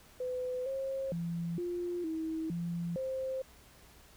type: tone with pitch steps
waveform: sine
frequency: 504 / 537 / 169.4 / 351.2 / 320.6 / 171 / 525 Hz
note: B4 / C5 / E3 / F4 / E4 / F3 / C5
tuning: +35 / +45 / +48 / +10 / -48 / -36 / +6 cents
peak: -33 dBFS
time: 0.2-3.42 s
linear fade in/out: 5 ms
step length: 460 ms
effects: added 60 Hz sine -64 dBFS peak until 4.16 s + pink hiss -59 dBFS RMS until 4.16 s